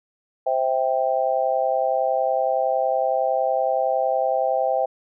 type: chord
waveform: sine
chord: C major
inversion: none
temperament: just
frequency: 523.3 / 654.1 / 784.9 Hz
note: C5 / E5 / G5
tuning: 0 / -14 / +2 cents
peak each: -23 dBFS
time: 0.46-4.86 s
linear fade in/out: 10 ms
effects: none